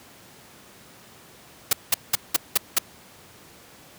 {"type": "noise bursts", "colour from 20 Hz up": "white", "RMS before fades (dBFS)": -18, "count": 6, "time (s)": [1.71, 2.786], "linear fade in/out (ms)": 5, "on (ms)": 21, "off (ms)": 190, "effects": ["pink hiss -49 dBFS RMS until 3.98 s", "high-pass 100 Hz 12 dB/octave"]}